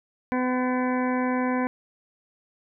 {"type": "harmonic tone with a mistuned harmonic", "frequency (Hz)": 252.9, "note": "B3", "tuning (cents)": 41, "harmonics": [1, 2, 3, 4, 6, 7, 8, 9], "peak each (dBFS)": [-24, -30, -33, -31, -37, -38, -40, -41], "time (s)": [0.32, 1.67], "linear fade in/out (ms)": 0, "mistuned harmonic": 7, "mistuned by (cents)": -20, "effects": []}